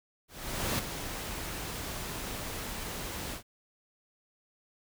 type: noise with ADSR envelope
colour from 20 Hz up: pink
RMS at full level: -30 dBFS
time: 0.28-3.43 s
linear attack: 510 ms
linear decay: 5 ms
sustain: -8 dB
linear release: 97 ms
effects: none